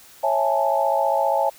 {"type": "chord", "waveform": "sine", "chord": "A major seventh", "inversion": "first", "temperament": "just", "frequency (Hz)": [550, 660, 825, 880], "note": ["C#5", "E5", "G#5", "A5"], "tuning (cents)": [-14, 2, -12, 0], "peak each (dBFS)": -23, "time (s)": [0.23, 1.5], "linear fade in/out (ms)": 10, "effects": ["white hiss -48 dBFS RMS until 1.58 s"]}